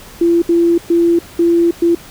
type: tone bursts at uneven times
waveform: sine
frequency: 340 Hz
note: F4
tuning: 46 cents flat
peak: -8 dBFS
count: 5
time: 0.21-0.42 / 0.49-0.78 / 0.9-1.19 / 1.39-1.71 / 1.82-1.95 s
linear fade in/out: 5 ms
effects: pink hiss -37 dBFS RMS until 2.1 s